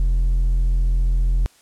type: tone with hard clipping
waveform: sine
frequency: 42.64 Hz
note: F1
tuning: 41 cents flat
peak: -16 dBFS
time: 0-1.46 s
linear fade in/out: 0 ms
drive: 3 dB
effects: white hiss -54 dBFS RMS until 1.61 s + low-pass 10000 Hz 12 dB/octave